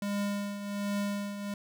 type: tone with tremolo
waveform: square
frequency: 202.7 Hz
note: G#3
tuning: 42 cents flat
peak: -29 dBFS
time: 0.02-1.54 s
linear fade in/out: 2 ms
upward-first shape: triangle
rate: 1.3 Hz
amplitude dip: 65%
effects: none